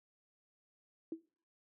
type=tone with exponential decay; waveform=sine; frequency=326.1 Hz; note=E4; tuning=19 cents flat; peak=-33 dBFS; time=1.12-1.22 s; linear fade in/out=2 ms; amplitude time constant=21 ms; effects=noise-tail reverb RT60 0.5 s tail -25 dB re dry + high-pass 200 Hz 12 dB/octave